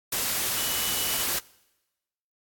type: tone in noise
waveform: sine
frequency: 2960 Hz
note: F#7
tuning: in tune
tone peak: -34 dBFS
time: 0.57-1.23 s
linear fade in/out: 5 ms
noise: white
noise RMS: -27 dBFS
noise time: 0.12-1.39 s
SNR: -10 dB
effects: noise-tail reverb RT60 1.0 s tail -23 dB re dry + AAC 64 kbps